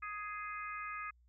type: harmonic tone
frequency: 416.3 Hz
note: G#4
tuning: 4 cents sharp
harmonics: 3 / 4 / 5 / 6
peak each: -42 / -48 / -47 / -49 dBFS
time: 0.02-1.11 s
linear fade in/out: 10 ms
effects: added 60 Hz sine -64 dBFS peak until 1.28 s